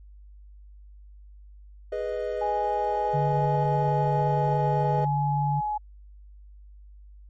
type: chord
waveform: triangle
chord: G# minor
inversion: none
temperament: equal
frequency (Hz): 415.3 / 493.9 / 622.3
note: G#4 / B4 / D#5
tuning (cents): 0 / 0 / 0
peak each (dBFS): -30 / -29 / -29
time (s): 1.92-5.05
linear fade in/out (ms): 5
type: tone with pitch glide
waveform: sine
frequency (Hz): 830.6 to 843.7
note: G#5 to G#5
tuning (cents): 0 to +27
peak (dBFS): -25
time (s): 2.41-5.78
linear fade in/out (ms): 10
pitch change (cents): +27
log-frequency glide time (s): 2.7-3.59
type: tone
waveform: sine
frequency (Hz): 145.8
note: D3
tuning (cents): -12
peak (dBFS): -24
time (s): 3.13-5.61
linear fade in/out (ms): 20
effects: added 50 Hz sine -45 dBFS peak until 7.29 s + MP3 32 kbps